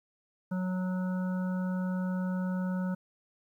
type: harmonic tone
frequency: 184.1 Hz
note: F#3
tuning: 8 cents flat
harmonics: 1 / 3 / 5 / 7 / 8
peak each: -29 / -42 / -46 / -49 / -47 dBFS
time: 0.51-2.95 s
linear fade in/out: 10 ms
effects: 11-bit